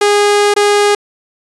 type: tone with dropouts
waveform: sawtooth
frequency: 411 Hz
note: G#4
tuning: 18 cents flat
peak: -4 dBFS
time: 0.01-0.95 s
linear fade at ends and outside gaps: 5 ms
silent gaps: 0.54-0.563 s
effects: resampled to 24000 Hz